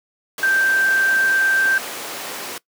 sine tone in noise, 1568 Hz, G6, in tune, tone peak -14 dBFS, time 0.43-1.78 s, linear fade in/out 2 ms, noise pink, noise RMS -28 dBFS, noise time 0.38-2.58 s, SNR +11 dB, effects noise-tail reverb RT60 0.1 s tail -21 dB re dry + high-pass 400 Hz 12 dB/octave

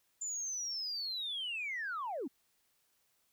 sine linear sweep, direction down, 7170 to 224.2 Hz, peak -35 dBFS, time 0.21-2.28 s, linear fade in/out 10 ms, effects tanh soft clip ceiling -32 dBFS + white hiss -75 dBFS RMS until 3.32 s

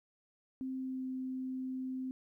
sine tone with pitch glide, 261.6 to 259.2 Hz, C4 to C4, 0 to -16 cents, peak -36 dBFS, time 0.61-2.11 s, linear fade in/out 0 ms, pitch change -16 cents, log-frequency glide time 0.74-1.06 s, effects 13-bit

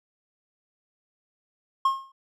triangle tone with exponential decay, 1075 Hz, C6, 47 cents sharp, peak -14 dBFS, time 1.85-2.12 s, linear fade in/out 5 ms, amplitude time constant 58 ms, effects none

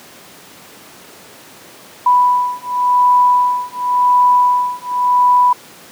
sine beating tone pair, 987.8 / 988.71 Hz, B5 / B5, 0 / +2 cents, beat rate 0.91 Hz, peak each -13 dBFS, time 2.06-5.53 s, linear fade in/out 5 ms, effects pink hiss -39 dBFS RMS until 5.91 s + high-pass 200 Hz 12 dB/octave

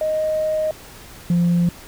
sine tone pair in turn, 622.3 / 173.42 Hz, D#5 / F3, 0 / -12 cents, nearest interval octave + minor seventh, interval 2212 cents, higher first, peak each -17 / -12 dBFS, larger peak second, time 0.01-0.71 / 1.3-1.69 s, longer first, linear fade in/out 2 ms, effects tanh soft clip ceiling -12 dBFS + pink hiss -41 dBFS RMS until 1.87 s

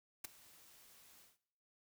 white noise with ADSR envelope, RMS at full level -41 dBFS, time 0.24-1.38 s, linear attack 7 ms, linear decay 12 ms, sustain -22 dB, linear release 170 ms, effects noise-tail reverb RT60 0.8 s tail -20 dB re dry

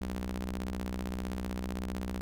sawtooth ring-modulated tone, 61.6 Hz, B1, 4 cents flat, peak -27 dBFS, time 0.01-2.21 s, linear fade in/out 0 ms, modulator 131 Hz, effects none

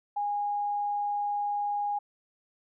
sine tone, 821 Hz, G#5, 20 cents flat, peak -27 dBFS, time 0.16-1.99 s, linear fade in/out 10 ms, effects none

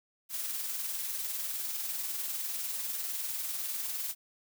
blue noise with tremolo, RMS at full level -34 dBFS, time 0.29-4.15 s, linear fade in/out 50 ms, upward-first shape sine, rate 20 Hz, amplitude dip 40%, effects none

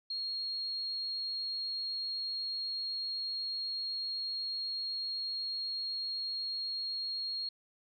sine tone, 4273 Hz, C8, 36 cents sharp, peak -34 dBFS, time 0.1-7.49 s, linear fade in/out 5 ms, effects none

